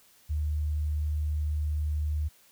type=tone; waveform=sine; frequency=75.5 Hz; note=D2; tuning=48 cents sharp; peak=-26 dBFS; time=0.29-2.29 s; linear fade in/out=20 ms; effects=white hiss -60 dBFS RMS until 2.51 s